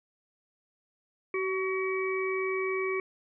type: harmonic tone with a mistuned harmonic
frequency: 379.5 Hz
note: F#4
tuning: 44 cents sharp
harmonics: 1 / 3 / 5 / 6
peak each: -29 / -37 / -43 / -34 dBFS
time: 1.34-3 s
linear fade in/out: 2 ms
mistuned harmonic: 3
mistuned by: -17 cents
effects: none